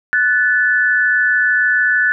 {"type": "tone pair together", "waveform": "sine", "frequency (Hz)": [1485.6, 1739], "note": ["F#6", "A6"], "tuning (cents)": [7, -21], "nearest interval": "minor third", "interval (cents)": 272, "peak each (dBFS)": -14, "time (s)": [0.13, 2.12], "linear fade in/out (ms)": 0, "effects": []}